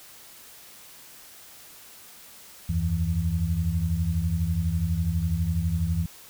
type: tone cluster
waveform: sine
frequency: 78.8 / 90.9 / 166.1 Hz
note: D#2 / F#2 / E3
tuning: +23 / -30 / +13 cents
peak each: -27 dBFS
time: 2.69-6.06 s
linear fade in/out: 5 ms
effects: white hiss -48 dBFS RMS until 6.29 s